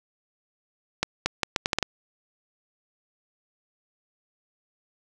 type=accelerating click train; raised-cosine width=0.2 ms; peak=-5 dBFS; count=8; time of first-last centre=1.03-1.827 s; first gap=230 ms; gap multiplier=0.75; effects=none